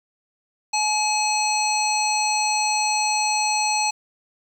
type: harmonic tone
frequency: 850 Hz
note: G#5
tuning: 40 cents sharp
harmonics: 1 / 3 / 5 / 7 / 9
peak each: -22 / -26 / -27 / -28 / -28 dBFS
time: 0.73-3.91 s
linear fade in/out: 10 ms
effects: 8-bit